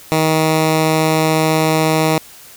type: tone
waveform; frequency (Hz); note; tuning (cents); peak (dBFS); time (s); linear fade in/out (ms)
10% pulse; 158; D#3; +27; -4; 0.12-2.18; 0
effects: white hiss -40 dBFS RMS until 2.56 s